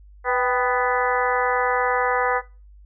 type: harmonic tone with a mistuned harmonic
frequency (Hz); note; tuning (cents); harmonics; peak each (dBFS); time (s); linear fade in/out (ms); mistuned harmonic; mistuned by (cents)
248.1; B3; +8; 2 / 3 / 4 / 5 / 6 / 7 / 8; -23 / -25 / -26 / -27 / -28 / -28 / -29; 0.24-2.42; 50; 3; +66
effects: noise-tail reverb RT60 0.3 s tail -18 dB re dry + added 50 Hz sine -44 dBFS peak until 2.85 s